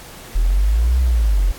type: linear two-way sweep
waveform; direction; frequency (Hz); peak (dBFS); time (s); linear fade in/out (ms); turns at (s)
sine; up then down; 39 to 64.3 to 42.27; -12; 0.35-1.52; 10; 1
effects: pink hiss -38 dBFS RMS until 1.58 s + AAC 64 kbps